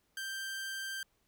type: tone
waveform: sawtooth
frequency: 1572 Hz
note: G6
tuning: 4 cents sharp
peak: -34 dBFS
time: 0.17-1.03 s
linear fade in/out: 2 ms
effects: pink hiss -75 dBFS RMS until 1.27 s